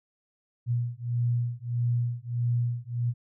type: beating tone pair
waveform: sine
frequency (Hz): 119.2 / 120.8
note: A#2 / B2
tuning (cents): +39 / -38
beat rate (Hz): 1.6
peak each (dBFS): -28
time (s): 0.66-3.14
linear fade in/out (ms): 50
effects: none